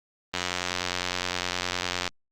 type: click train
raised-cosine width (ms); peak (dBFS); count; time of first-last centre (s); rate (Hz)
0.2; -9; 157; 0.34-2.077; 89.8
effects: Opus 24 kbps